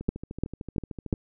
two click trains, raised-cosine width 3 ms, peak -23 / -11 dBFS, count 16 / 4, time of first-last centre 0.01-1.138 / 0.09-1.128 s, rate 13.3 / 2.89 Hz, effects none

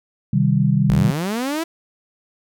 sine chord, C minor, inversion none, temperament equal, 130.81 / 155.56 / 196 Hz, C3 / Eb3 / G3, 0 / 0 / 0 cents, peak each -18 dBFS, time 0.33-1.11 s, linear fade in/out 5 ms
sawtooth linear sweep, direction up, 45.86 to 337.7 Hz, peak -17 dBFS, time 0.89-1.64 s, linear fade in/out 10 ms
effects none

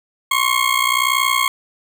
20% pulse ring-modulated tone, 1084 Hz, C#6, 39 cents flat, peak -7 dBFS, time 0.31-1.48 s, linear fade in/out 2 ms, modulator 30.6 Hz, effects none

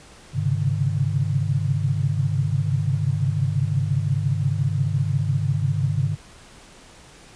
sine tone cluster, 101.2 / 132.2 / 138 / 152.5 Hz, G#2 / C3 / C#3 / D#3, -44 / +18 / -7 / -34 cents, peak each -24 / -25 / -25 / -25 dBFS, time 0.33-6.17 s, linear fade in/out 50 ms, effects pink hiss -47 dBFS RMS until 7.35 s + resampled to 22050 Hz

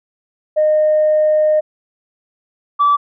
sine tone pair in turn, 614 / 1156.2 Hz, D#5 / D6, -23 / -27 cents, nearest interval major seventh, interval 1096 cents, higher second, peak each -9 / -8 dBFS, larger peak second, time 0.56-1.61 / 2.79-2.97 s, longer first, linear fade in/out 20 ms, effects tanh soft clip ceiling -6 dBFS

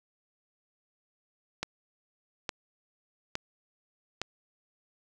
click train, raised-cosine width 0.2 ms, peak -14 dBFS, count 4, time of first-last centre 1.63-4.216 s, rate 1.16 Hz, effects none

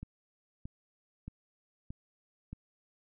click train, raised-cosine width 5 ms, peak -29 dBFS, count 5, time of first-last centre 0.03-2.53 s, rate 1.6 Hz, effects none

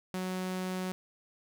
sawtooth tone, 185 Hz, F#3, in tune, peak -29 dBFS, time 0.14-0.92 s, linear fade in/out 0 ms, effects none

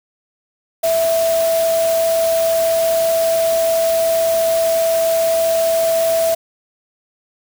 sine tone in noise, 659.3 Hz, E5, in tune, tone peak -13 dBFS, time 0.83-6.35 s, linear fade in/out 10 ms, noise white, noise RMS -26 dBFS, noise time 0.83-6.35 s, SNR +10 dB, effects none

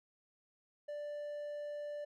triangle tone, 588 Hz, D5, 2 cents sharp, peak -38 dBFS, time 0.88-2.05 s, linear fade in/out 10 ms, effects none

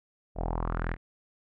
sawtooth tone with low-pass filter sweep, 41.53 Hz, E1, 14 cents sharp, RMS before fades -31 dBFS, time 0.35-0.97 s, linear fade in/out 50 ms, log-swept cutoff 650 to 2000 Hz, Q 3.9, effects none

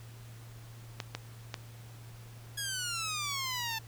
clicks, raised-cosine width 0.2 ms, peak -18 dBFS, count 3, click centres 1.002 / 1.15 / 1.542 s
10% pulse exponential sweep, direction down, 1672 to 880 Hz, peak -25 dBFS, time 2.57-3.79 s, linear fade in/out 10 ms
effects added 115 Hz sine -47 dBFS peak until 3.87 s + pink hiss -56 dBFS RMS until 3.87 s

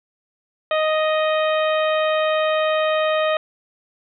harmonic tone, 623 Hz, D#5, 2 cents sharp, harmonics 1 / 2 / 3 / 4 / 5 / 6, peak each -18 / -24 / -28 / -30 / -32 / -34 dBFS, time 0.71-3.37 s, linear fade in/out 2 ms, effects none

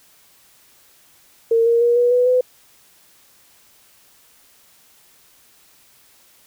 sine tone with pitch steps, 457.9 / 466.7 / 475.7 / 484.8 / 494.2 / 503.7 Hz, A#4 / A#4 / A#4 / B4 / B4 / B4, -31 / +2 / +35 / -32 / +1 / +34 cents, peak -12 dBFS, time 1.51-2.41 s, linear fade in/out 5 ms, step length 150 ms, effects white hiss -53 dBFS RMS until 6.46 s

